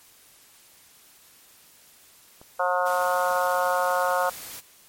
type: clicks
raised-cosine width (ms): 1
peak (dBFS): -32 / -39 / -33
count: 3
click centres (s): 2.415 / 2.823 / 3.312
type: harmonic tone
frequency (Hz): 180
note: F#3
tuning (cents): -47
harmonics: 3 / 4 / 5 / 6 / 7 / 8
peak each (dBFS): -26 / -27 / -28 / -29 / -29 / -30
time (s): 2.59-4.3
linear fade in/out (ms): 10
type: noise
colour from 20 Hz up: white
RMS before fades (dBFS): -39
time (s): 2.85-4.61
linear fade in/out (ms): 20
effects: white hiss -54 dBFS RMS until 4.88 s + MP3 64 kbps